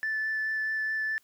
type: tone with vibrato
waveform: sine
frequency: 1752 Hz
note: A6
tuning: 8 cents flat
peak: -26 dBFS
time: 0.03-1.18 s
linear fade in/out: 0 ms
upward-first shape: sine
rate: 4.7 Hz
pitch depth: 8 cents each way
effects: tanh soft clip ceiling -24 dBFS + white hiss -66 dBFS RMS until 1.23 s